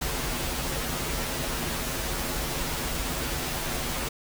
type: noise with comb filter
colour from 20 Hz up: pink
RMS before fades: -30 dBFS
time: 0.01-4.09 s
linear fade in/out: 10 ms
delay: 10 ms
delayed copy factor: -0.75
effects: none